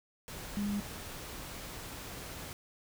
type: tone in noise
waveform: sine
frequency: 204.2 Hz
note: G#3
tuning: 29 cents flat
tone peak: -31 dBFS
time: 0.57-0.8 s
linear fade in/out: 0 ms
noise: pink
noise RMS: -44 dBFS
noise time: 0.28-2.53 s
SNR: +10 dB
effects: none